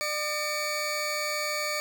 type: tone pair together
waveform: 20% pulse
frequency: 602 / 2273 Hz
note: D5 / C#7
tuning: +43 / +43 cents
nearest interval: octave + major seventh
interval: 2300 cents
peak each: -26 dBFS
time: 0.01-1.8 s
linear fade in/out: 0 ms
effects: none